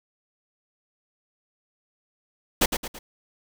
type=noise with echo; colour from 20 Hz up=pink; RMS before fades=-18 dBFS; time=2.61-2.66 s; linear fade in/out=10 ms; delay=110 ms; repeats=3; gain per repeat=-7 dB; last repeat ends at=2.99 s; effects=none